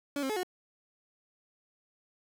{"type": "tone with pitch steps", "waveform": "30% pulse", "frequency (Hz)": [285.2, 266.5, 428.7, 364.5], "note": ["C#4", "C4", "A4", "F#4"], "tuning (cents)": [49, 32, -45, -26], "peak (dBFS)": -28, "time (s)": [0.16, 0.432], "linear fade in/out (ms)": 2, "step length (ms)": 68, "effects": []}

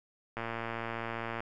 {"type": "click train", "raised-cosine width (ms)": 0.5, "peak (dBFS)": -21, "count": 120, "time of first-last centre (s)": [0.37, 1.405], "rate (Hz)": 115, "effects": []}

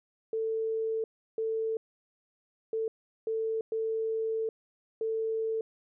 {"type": "tone bursts at uneven times", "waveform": "sine", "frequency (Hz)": 445, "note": "A4", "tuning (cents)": 20, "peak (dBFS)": -28, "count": 6, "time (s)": [[0.33, 1.04], [1.38, 1.77], [2.73, 2.88], [3.27, 3.61], [3.72, 4.49], [5.01, 5.61]], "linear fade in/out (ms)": 2, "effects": []}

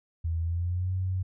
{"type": "tone with pitch glide", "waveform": "sine", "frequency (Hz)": [82.41, 93.04], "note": ["E2", "F#2"], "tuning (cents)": [0, 10], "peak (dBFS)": -26, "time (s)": [0.24, 1.23], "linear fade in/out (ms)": 10, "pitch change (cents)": 210, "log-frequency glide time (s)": [0.4, 0.92], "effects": []}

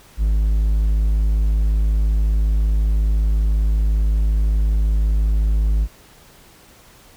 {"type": "tone", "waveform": "triangle", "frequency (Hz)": 52.7, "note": "G#1", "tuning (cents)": 26, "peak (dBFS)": -12, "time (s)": [0.17, 5.88], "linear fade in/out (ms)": 50, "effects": ["pink hiss -48 dBFS RMS until 7.16 s"]}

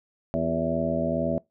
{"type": "harmonic tone with a mistuned harmonic", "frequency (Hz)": 82, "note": "E2", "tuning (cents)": -9, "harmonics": [1, 2, 3, 4, 5, 6, 7, 8], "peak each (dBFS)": [-38, -31, -29, -35, -38, -40, -29, -28], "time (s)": [0.34, 1.38], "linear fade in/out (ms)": 0, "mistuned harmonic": 4, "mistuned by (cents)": 74, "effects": ["noise-tail reverb RT60 0.2 s tail -24 dB re dry"]}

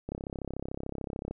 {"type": "click train", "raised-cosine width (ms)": 2, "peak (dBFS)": -22, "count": 42, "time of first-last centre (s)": [0.09, 1.31], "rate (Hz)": 33.6, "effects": []}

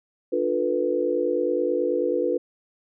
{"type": "chord", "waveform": "sine", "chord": "B half-diminished seventh", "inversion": "first", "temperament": "just", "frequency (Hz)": [296.3, 355.6, 444.5, 493.9], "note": ["D4", "F4", "A4", "B4"], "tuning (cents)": [15, 31, 18, 0], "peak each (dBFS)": [-29, -26, -28, -24], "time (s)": [0.32, 2.38], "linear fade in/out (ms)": 10, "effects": []}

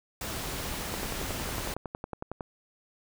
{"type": "noise", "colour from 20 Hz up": "pink", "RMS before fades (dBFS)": -35, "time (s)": [0.21, 1.74], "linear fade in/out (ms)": 2}
{"type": "click train", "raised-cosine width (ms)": 1, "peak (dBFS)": -21, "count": 17, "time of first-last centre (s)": [0.94, 2.408], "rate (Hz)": 10.9}
{"effects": []}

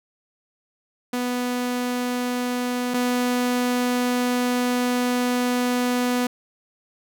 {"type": "tone pair in turn", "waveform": "sawtooth", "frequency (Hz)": [246.9, 246.9], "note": ["B3", "B3"], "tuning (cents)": [0, 0], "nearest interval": "unison", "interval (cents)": 0, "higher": "neither", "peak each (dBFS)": [-19, -16], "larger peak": "second", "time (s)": [[1.13, 2.94], [2.94, 6.27]], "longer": "second", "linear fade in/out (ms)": 5, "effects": []}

